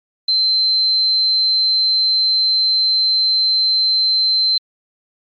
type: tone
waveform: sine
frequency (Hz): 4100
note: C8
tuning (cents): -36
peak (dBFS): -12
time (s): 0.28-4.58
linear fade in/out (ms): 5
effects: MP3 32 kbps